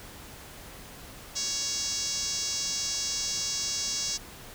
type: tone with band-pass filter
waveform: 5% pulse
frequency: 558 Hz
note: C#5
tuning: 11 cents sharp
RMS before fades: -31 dBFS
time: 1.35-4.18 s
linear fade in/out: 20 ms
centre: 5900 Hz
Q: 3.3
effects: pink hiss -46 dBFS RMS until 4.54 s